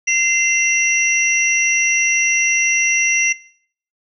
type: tone cluster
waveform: sine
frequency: 2076 / 2728 / 5830 Hz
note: C7 / F7 / F#8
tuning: -14 / -41 / -26 cents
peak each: -18 dBFS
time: 0.07-3.33 s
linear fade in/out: 10 ms
effects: noise-tail reverb RT60 0.6 s tail -21 dB re dry